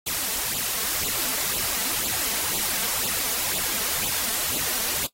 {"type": "noise with flanger", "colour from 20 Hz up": "white", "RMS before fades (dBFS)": -26, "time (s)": [0.06, 5.07], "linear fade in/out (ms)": 10, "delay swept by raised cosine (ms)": [0.26, 4.56], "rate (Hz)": 2, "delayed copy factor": 0.75, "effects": ["noise-tail reverb RT60 0.1 s tail -19 dB re dry", "AAC 48 kbps"]}